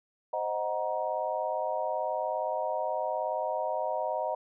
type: chord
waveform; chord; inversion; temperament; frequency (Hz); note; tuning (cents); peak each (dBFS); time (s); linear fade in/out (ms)
sine; C half-diminished seventh; none; equal with one note detuned; 523.3 / 622.3 / 740 / 943.7; C5 / Eb5 / Gb5 / Bb5; 0 / 0 / 0 / +21; -36 / -32 / -35 / -34; 0.33-4.35; 5
effects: none